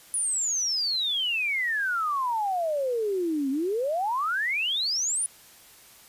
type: exponential two-way sweep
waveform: sine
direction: down then up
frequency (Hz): 9956 to 261.6 to 9956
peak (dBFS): -24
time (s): 0.14-5.26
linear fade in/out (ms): 0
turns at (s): 3.5
effects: white hiss -52 dBFS RMS until 6.08 s + resampled to 32000 Hz